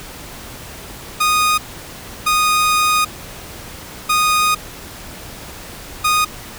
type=tone bursts at uneven times; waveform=sawtooth; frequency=1238 Hz; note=D#6; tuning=9 cents flat; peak=-9 dBFS; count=4; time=1.2-1.58 / 2.26-3.05 / 4.09-4.55 / 6.04-6.25 s; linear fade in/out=10 ms; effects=pink hiss -34 dBFS RMS until 6.58 s